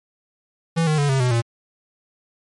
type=tone with pitch steps; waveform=square; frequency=165.2 / 154.14 / 143.81 / 134.18 / 125.2 / 116.81 Hz; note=E3 / D#3 / D3 / C3 / B2 / A#2; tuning=+4 / -16 / -36 / +44 / +24 / +4 cents; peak=-17 dBFS; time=0.76-1.42 s; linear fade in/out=20 ms; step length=110 ms; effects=MP3 48 kbps